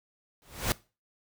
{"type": "noise with exponential growth", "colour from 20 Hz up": "pink", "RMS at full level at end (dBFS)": -24, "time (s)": [0.42, 0.72], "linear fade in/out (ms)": 0, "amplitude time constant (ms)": 65, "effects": ["noise-tail reverb RT60 0.3 s tail -20 dB re dry"]}